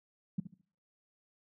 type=tone with echo; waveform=sine; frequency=183.9 Hz; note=F#3; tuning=10 cents flat; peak=-28 dBFS; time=0.38-0.4 s; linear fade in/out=5 ms; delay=71 ms; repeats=3; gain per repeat=-11 dB; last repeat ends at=0.613 s; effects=noise-tail reverb RT60 0.5 s tail -23 dB re dry + high-pass 100 Hz 12 dB/octave